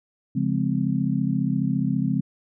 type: chord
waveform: sine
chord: Db major seventh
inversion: none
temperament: just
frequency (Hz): 138.59 / 173.24 / 207.9 / 259.9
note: Db3 / F3 / Ab3 / C4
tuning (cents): 0 / -14 / +2 / -11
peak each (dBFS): -26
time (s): 0.35-2.21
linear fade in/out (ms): 10
effects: none